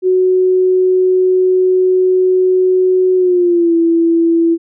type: tone with pitch glide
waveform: sine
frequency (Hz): 370 to 333.5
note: F#4 to E4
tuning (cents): 0 to +20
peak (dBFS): -8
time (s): 0.02-4.58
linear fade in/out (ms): 50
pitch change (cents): -180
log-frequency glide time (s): 3.16-3.75
effects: none